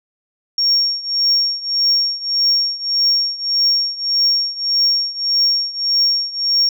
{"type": "tone with tremolo", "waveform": "sine", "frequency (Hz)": 5540, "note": "F8", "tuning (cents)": -15, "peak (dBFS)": -9, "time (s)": [0.58, 6.69], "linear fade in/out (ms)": 2, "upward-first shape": "triangle", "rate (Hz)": 1.7, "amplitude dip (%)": 90, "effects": ["tanh soft clip ceiling -7 dBFS"]}